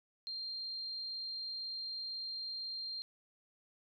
sine tone, 4186 Hz, C8, in tune, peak -39 dBFS, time 0.27-3.02 s, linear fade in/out 0 ms, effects none

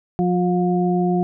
harmonic tone, 178.5 Hz, F3, 38 cents sharp, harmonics 1 / 2 / 4, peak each -18 / -21 / -24 dBFS, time 0.19-1.23 s, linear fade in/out 0 ms, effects none

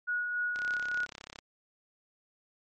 sine tone with tremolo, 1456 Hz, F#6, 28 cents flat, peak -28 dBFS, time 0.07-1.06 s, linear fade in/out 20 ms, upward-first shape sine, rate 3.5 Hz, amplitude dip 35%
click train, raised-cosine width 0.2 ms, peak -25 dBFS, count 29, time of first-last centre 0.56-1.388 s, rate 33.8 Hz
effects MP3 48 kbps

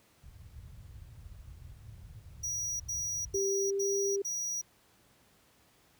pink low-pass noise, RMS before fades -45 dBFS, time 0.23-3.38 s, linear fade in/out 10 ms, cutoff 110 Hz, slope 24 dB/octave
square tone bursts, 5790 Hz, F#8, 38 cents flat, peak -33 dBFS, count 5, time 2.43-4.616 s, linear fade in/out 10 ms, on 370 ms, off 84 ms
sine tone with pitch glide, 392 to 397 Hz, G4 to G4, 0 to +22 cents, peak -29 dBFS, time 3.34-4.22 s, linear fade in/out 5 ms, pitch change +22 cents, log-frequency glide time 3.47-3.93 s
effects pink hiss -65 dBFS RMS until 5.99 s + high-pass 60 Hz 12 dB/octave

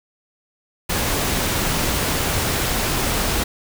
pink noise, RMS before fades -21 dBFS, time 0.89-3.44 s, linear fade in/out 10 ms, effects none

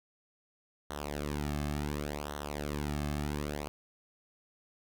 sawtooth tone with flanger, 73.42 Hz, D2, in tune, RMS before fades -36 dBFS, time 0.9-3.68 s, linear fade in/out 0 ms, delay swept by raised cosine 0.41 to 2.11 ms, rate 0.69 Hz, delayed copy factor -0.8, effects none

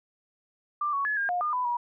sine tone with pitch steps, 1185 / 1116 / 1704 / 1613 / 713 / 1213 / 998 / 961 Hz, D6 / C#6 / G#6 / G6 / F5 / D#6 / B5 / B5, +15 / +11 / +44 / +49 / +36 / -44 / +18 / -48 cents, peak -25 dBFS, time 0.81-1.77 s, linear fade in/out 5 ms, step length 120 ms, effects none

